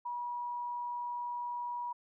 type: tone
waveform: sine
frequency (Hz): 966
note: B5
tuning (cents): -39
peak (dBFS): -35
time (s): 0.05-1.93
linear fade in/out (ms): 10
effects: none